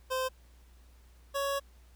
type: tone pair in turn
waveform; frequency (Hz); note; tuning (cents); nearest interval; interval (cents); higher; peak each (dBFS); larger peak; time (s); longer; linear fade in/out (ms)
25% pulse; 518 / 556.7; C5 / C#5; -17 / +7; minor second; 124; second; -26 / -26; neither; 0.1-0.29 / 1.34-1.6; second; 20
effects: added 60 Hz sine -55 dBFS peak until 1.95 s + pink hiss -66 dBFS RMS until 1.95 s